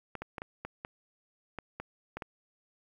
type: clicks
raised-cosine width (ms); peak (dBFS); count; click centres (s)
0.5; -23; 10; 0.153 / 0.22 / 0.382 / 0.419 / 0.65 / 0.849 / 1.587 / 1.8 / 2.17 / 2.222
effects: 10-bit